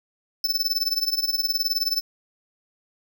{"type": "tone with tremolo", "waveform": "square", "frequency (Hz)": 5274, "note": "E8", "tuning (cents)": 0, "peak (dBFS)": -18, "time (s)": [0.44, 2.01], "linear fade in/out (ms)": 2, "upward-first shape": "triangle", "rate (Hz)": 19, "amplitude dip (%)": 95, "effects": []}